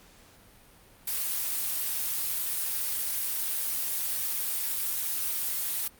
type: noise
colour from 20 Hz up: blue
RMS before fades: -30 dBFS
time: 1.07-5.88 s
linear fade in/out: 5 ms
effects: pink hiss -56 dBFS RMS until 5.99 s + Opus 48 kbps